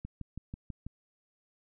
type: click train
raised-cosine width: 5 ms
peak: -27 dBFS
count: 6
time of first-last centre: 0.05-0.866 s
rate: 6.13 Hz
effects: none